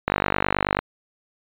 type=click train; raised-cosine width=0.5 ms; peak=-4 dBFS; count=36; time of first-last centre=0.08-0.79 s; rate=49.3 Hz; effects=resampled to 8000 Hz